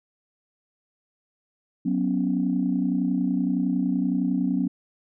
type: chord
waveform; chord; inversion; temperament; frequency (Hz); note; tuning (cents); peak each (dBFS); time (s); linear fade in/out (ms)
sine; F# suspended fourth; none; just; 185 / 246.7 / 277.5; F#3 / B3 / C#4; 0 / -2 / +2; -25; 1.85-4.68; 10
effects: tanh soft clip ceiling -12 dBFS